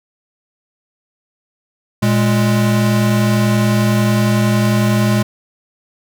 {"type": "tone pair together", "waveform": "square", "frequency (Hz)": [116.57, 207.7], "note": ["A#2", "G#3"], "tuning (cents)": [0, 0], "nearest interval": "minor seventh", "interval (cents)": 1000, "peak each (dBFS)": -15, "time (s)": [2.02, 5.23], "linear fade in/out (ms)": 10, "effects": []}